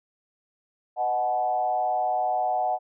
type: tone with frequency modulation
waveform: sine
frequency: 740 Hz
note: F#5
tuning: in tune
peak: -22 dBFS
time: 0.96-2.79 s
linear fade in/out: 50 ms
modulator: 119 Hz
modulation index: 0.86
effects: none